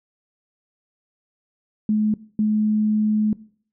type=tone bursts at uneven times; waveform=sine; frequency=213.6 Hz; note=G#3; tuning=49 cents sharp; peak=-16 dBFS; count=2; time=1.89-2.14 / 2.39-3.33 s; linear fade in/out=2 ms; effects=noise-tail reverb RT60 0.5 s tail -20 dB re dry